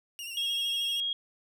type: tone with vibrato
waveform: sawtooth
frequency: 2794 Hz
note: F7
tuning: in tune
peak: -34 dBFS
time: 0.19-1 s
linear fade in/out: 0 ms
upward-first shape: sine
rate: 13 Hz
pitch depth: 52 cents each way
type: tone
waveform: sine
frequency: 3273 Hz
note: G#7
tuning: 26 cents flat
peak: -28 dBFS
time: 0.37-1.13 s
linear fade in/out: 2 ms
effects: none